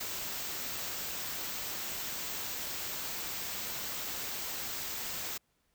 white band-stop noise, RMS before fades -38 dBFS, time 0-5.38 s, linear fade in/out 10 ms, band 8600 to 12000 Hz, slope 96 dB/octave, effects pink hiss -75 dBFS RMS until 5.74 s

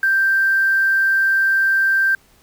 sine tone with quantisation, 1570 Hz, G6, 2 cents sharp, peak -13 dBFS, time 0.03-2.15 s, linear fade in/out 2 ms, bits 6, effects pink hiss -54 dBFS RMS until 2.42 s

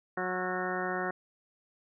harmonic tone with a mistuned harmonic, 183 Hz, F#3, 19 cents flat, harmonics 1 / 2 / 3 / 4 / 5 / 6 / 7 / 8 / 9 / 10, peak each -40 / -36 / -40 / -37 / -46 / -40 / -42 / -39 / -45 / -39 dBFS, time 0.17-1.11 s, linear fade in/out 5 ms, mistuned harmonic 7, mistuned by +59 cents, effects none

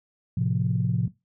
sine chord, F major, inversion first, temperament equal, 110 / 130.81 / 174.61 Hz, A2 / C3 / F3, 0 / 0 / 0 cents, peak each -26 / -25 / -26 dBFS, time 0.37-1.08 s, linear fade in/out 5 ms, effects noise-tail reverb RT60 0.2 s tail -17 dB re dry + tanh soft clip ceiling -12 dBFS

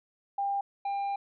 sine / triangle tone pair in turn, 798 / 798 Hz, G5 / G5, +31 / +31 cents, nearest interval unison, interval 0 cents, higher neither, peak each -27 dBFS, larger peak neither, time 0.38-0.61 / 0.85-1.16 s, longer second, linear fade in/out 5 ms, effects resampled to 11025 Hz

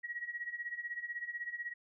sine tone with tremolo, 1909 Hz, A#6, 41 cents sharp, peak -35 dBFS, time 0.03-1.74 s, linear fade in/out 20 ms, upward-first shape sine, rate 16 Hz, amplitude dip 80%, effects none

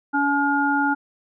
harmonic tone, 284.2 Hz, C#4, 43 cents sharp, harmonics 1 / 3 / 5, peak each -22 / -22 / -22 dBFS, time 0.13-0.95 s, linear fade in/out 20 ms, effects none

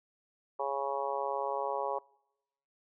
harmonic tone, 138.59 Hz, C#3, in tune, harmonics 3 / 4 / 5 / 6 / 7 / 8, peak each -39 / -36 / -41 / -37 / -37 / -40 dBFS, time 0.59-1.99 s, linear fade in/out 10 ms, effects noise-tail reverb RT60 0.9 s tail -26 dB re dry

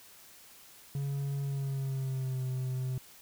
triangle tone with pitch glide, 139.7 to 128.85 Hz, C#3 to C3, +14 to -26 cents, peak -29 dBFS, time 0.95-2.98 s, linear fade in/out 2 ms, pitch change -140 cents, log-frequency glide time 1.42-2.44 s, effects white hiss -55 dBFS RMS until 3.21 s

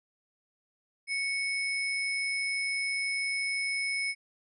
sine tone with sample-and-hold, 2217 Hz, C#7, in tune, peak -28 dBFS, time 1.07-4.15 s, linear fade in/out 50 ms, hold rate 7350 Hz, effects resampled to 24000 Hz

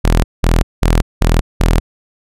sawtooth tone bursts, 41.2 Hz, E1, in tune, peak -5 dBFS, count 5, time 0.04-1.8 s, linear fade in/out 10 ms, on 200 ms, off 190 ms, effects resampled to 32000 Hz

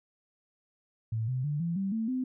sine tone with pitch steps, 111.6 / 128.19 / 147.26 / 169.15 / 194.31 / 223.2 / 256.4 Hz, A2 / C3 / D3 / E3 / G3 / A3 / C4, +25 / -35 / +5 / +45 / -15 / +25 / -35 cents, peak -28 dBFS, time 1.12-2.24 s, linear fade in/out 5 ms, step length 160 ms, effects none

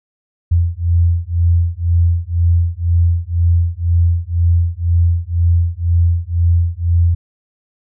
sine beating tone pair, 84.5 / 86.5 Hz, E2 / F2, +43 / -16 cents, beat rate 2 Hz, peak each -14 dBFS, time 0.51-7.15 s, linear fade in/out 10 ms, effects none

